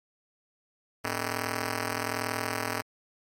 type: ring-modulated tone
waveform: 5% pulse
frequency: 176.6 Hz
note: F3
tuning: 20 cents sharp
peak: -15 dBFS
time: 1.04-2.82 s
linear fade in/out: 10 ms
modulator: 67.7 Hz
effects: MP3 64 kbps